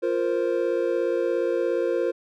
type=chord; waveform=triangle; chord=F suspended fourth; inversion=none; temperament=equal; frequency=349.2 / 466.2 / 523.3 Hz; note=F4 / Bb4 / C5; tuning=0 / 0 / 0 cents; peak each=-24 dBFS; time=0.02-2.12 s; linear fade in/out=20 ms; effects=none